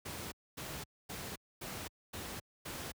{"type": "noise bursts", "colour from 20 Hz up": "pink", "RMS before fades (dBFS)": -43, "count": 6, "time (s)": [0.05, 2.92], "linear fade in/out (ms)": 10, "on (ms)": 270, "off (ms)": 250, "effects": ["high-pass 60 Hz 12 dB/octave"]}